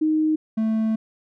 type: tone pair in turn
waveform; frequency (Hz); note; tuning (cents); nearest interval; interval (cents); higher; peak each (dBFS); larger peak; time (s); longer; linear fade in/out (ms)
sine / triangle; 311.1 / 220.6; D#4 / A3; 0 / +5; tritone; 595; first; -17; neither; 0.01-0.36 / 0.57-0.96; second; 10
effects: none